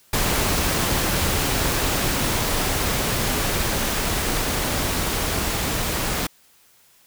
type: noise with level ramp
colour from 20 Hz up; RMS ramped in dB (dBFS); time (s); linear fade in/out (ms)
pink; -21 to -24; 0.13-6.27; 5
effects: white hiss -56 dBFS RMS until 7.06 s